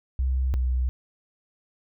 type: tone pair in turn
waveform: sine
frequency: 64.8 / 62.99 Hz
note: C2 / B1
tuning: -16 / +35 cents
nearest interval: unison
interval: 49 cents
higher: first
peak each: -21 dBFS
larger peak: neither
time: 0.19-0.54 / 0.54-0.89 s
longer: neither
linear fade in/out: 0 ms
effects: none